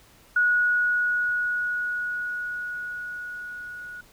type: tone with level ramp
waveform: sine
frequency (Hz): 1458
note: F#6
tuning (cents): -26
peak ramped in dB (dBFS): -17 to -36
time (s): 0.36-4.01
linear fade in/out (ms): 5
effects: pink hiss -55 dBFS RMS until 4.12 s